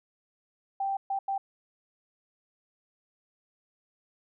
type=tone bursts at uneven times; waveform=sine; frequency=784 Hz; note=G5; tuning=in tune; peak=-27 dBFS; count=3; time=0.8-0.97 / 1.1-1.19 / 1.28-1.38 s; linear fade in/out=5 ms; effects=none